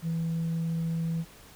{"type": "tone", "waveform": "sine", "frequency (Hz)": 164.81, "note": "E3", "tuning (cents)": 0, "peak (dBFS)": -25, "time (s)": [0.02, 1.25], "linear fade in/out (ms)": 50, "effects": ["tanh soft clip ceiling -25 dBFS", "pink hiss -52 dBFS RMS until 1.55 s"]}